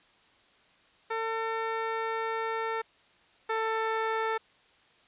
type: tone pair in turn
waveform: 15% pulse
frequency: 450 / 444.8 Hz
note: A4 / A4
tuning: +39 / +19 cents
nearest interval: unison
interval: 20 cents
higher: first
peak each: -23 / -21 dBFS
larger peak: second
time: 1.1-2.82 / 3.49-4.38 s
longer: first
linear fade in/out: 10 ms
effects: white hiss -62 dBFS RMS until 5.07 s + resampled to 8000 Hz